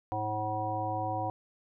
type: harmonic tone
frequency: 107.1 Hz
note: A2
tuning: 46 cents flat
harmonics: 1 / 3 / 5 / 7 / 9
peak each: -37 / -40 / -39 / -33 / -37 dBFS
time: 0.12-1.3 s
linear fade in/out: 0 ms
effects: none